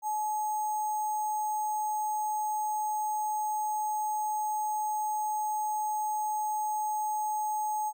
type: tone with sample-and-hold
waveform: sine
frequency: 852 Hz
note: G#5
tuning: 44 cents sharp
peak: -28 dBFS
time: 0.02-7.93 s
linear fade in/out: 50 ms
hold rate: 7350 Hz
effects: none